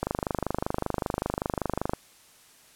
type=click train; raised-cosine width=1 ms; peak=-12 dBFS; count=49; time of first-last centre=0.03-1.935 s; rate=25.2 Hz; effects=white hiss -56 dBFS RMS until 2.75 s + low-pass 12000 Hz 12 dB/octave